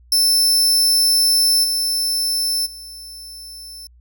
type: tone with level steps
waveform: sawtooth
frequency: 5300 Hz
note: E8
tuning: 9 cents sharp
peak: -10 / -15 / -31 dBFS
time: 0.12-3.87 s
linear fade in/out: 2 ms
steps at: 1.63 / 2.65 s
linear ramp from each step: 20 ms
effects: added 60 Hz sine -46 dBFS peak until 4 s